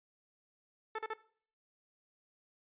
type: tone bursts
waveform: 15% pulse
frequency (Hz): 439.6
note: A4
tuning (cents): -2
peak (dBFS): -29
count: 3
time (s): 0.95-1.137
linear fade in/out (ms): 5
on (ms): 37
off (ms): 38
effects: noise-tail reverb RT60 0.5 s tail -18 dB re dry + resampled to 8000 Hz